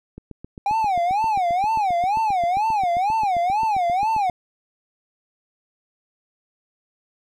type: click train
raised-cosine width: 3 ms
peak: -23 dBFS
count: 32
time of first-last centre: 0.18-4.297 s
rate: 7.53 Hz
type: tone with vibrato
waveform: triangle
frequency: 784 Hz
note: G5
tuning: in tune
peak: -16 dBFS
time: 0.66-4.3 s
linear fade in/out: 2 ms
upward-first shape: sine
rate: 2.1 Hz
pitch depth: 230 cents each way
effects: none